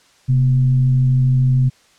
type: tone with frequency modulation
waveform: sine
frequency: 130 Hz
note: C3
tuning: 11 cents flat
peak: -11 dBFS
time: 0.28-1.7 s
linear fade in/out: 20 ms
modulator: 107 Hz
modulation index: 0.28
effects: white hiss -53 dBFS RMS until 1.98 s + low-pass 7000 Hz 12 dB/octave